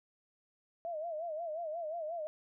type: tone with vibrato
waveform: sine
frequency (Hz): 649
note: E5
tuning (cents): -27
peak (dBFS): -36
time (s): 0.85-2.27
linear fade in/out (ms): 0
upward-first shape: sine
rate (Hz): 5.6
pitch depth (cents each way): 120
effects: none